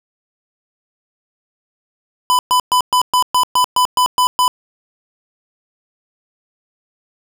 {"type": "tone bursts", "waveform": "square", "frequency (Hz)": 1000, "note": "B5", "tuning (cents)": 21, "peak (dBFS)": -11, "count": 11, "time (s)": [2.3, 4.479], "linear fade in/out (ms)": 0, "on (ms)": 89, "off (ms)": 120, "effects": ["8-bit"]}